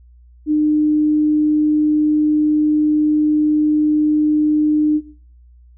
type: tone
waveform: sine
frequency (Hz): 303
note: D#4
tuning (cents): -46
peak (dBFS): -12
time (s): 0.46-5.01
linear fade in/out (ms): 50
effects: noise-tail reverb RT60 0.5 s tail -18 dB re dry + added 60 Hz sine -43 dBFS peak until 5.77 s